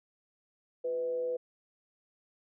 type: tone with frequency modulation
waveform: sine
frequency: 497.7 Hz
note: B4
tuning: 13 cents sharp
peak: -30 dBFS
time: 0.84-1.37 s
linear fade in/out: 10 ms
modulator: 144 Hz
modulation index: 0.3
effects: none